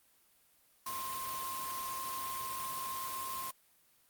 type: tone in noise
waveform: sine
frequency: 1056 Hz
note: C6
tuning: 16 cents sharp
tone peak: -39 dBFS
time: 0.86-3.51 s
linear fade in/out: 5 ms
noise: white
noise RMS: -42 dBFS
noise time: 0.86-3.51 s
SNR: 0 dB
effects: white hiss -68 dBFS RMS until 4.09 s + Opus 32 kbps